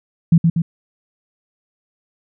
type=tone with echo; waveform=sine; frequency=166.3 Hz; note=E3; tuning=16 cents sharp; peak=-6 dBFS; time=0.32-0.38 s; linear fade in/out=5 ms; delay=120 ms; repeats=2; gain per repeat=-4 dB; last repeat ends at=0.62 s; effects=none